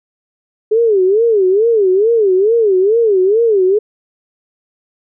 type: tone with vibrato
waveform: sine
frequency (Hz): 415.3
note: G#4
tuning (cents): 0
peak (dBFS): -8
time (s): 0.71-3.79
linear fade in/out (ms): 10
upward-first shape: sine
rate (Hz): 2.3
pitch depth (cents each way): 210
effects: none